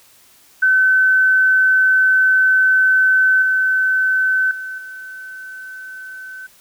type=tone with level steps; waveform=sine; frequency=1524 Hz; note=G6; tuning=49 cents flat; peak=-10 / -13 / -25 / -30 dBFS; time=0.62-6.47 s; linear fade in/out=10 ms; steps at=3.42 / 4.51 / 4.78 s; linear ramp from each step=2 ms; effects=white hiss -50 dBFS RMS until 6.6 s